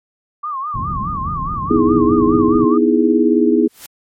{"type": "tone with vibrato", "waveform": "sine", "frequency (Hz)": 1138, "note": "C#6", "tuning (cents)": 45, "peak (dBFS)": -20, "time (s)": [0.43, 2.78], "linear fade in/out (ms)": 10, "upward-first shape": "sine", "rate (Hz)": 4.8, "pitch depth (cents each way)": 140}
{"type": "low-pass noise", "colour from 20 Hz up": "white", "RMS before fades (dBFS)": -25, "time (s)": [0.74, 2.65], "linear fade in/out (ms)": 5, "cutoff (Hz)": 200, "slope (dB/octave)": 24}
{"type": "chord", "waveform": "sine", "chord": "E major seventh", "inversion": "second", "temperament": "equal", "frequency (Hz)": [246.9, 311.1, 329.6, 415.3], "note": ["B3", "D#4", "E4", "G#4"], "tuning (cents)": [0, 0, 0, 0], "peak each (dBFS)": [-15, -16, -15, -16], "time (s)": [1.7, 3.68], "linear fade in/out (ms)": 10}
{"type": "noise with exponential growth", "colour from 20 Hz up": "white", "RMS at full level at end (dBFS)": -31, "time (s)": [3.62, 3.86], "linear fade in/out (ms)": 0, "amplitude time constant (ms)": 51}
{"effects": ["MP3 64 kbps"]}